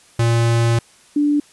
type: tone pair in turn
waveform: square / sine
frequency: 116.54 / 292.7 Hz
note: A#2 / D4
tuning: 0 / -6 cents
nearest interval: octave + major third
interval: 1594 cents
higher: second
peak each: -14 / -13 dBFS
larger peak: second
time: 0.19-0.79 / 1.16-1.4 s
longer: first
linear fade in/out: 5 ms
effects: white hiss -50 dBFS RMS until 1.52 s + resampled to 24000 Hz